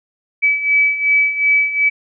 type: beating tone pair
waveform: sine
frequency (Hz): 2291 / 2293.7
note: D7 / D7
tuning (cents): -44 / -41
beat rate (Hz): 2.7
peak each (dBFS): -18 / -13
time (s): 0.42-1.9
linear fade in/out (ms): 20
effects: none